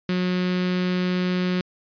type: tone with notch filter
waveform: sawtooth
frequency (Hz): 181.5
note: F#3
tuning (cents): -33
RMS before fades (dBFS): -23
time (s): 0.09-1.61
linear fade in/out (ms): 2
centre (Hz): 780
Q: 0.87
effects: resampled to 11025 Hz